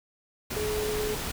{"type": "tone in noise", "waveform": "sine", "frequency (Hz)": 424.8, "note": "G#4", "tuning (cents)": 39, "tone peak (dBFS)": -28, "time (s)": [0.56, 1.15], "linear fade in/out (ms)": 10, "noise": "pink", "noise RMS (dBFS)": -33, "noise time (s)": [0.5, 1.32], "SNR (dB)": 2, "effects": []}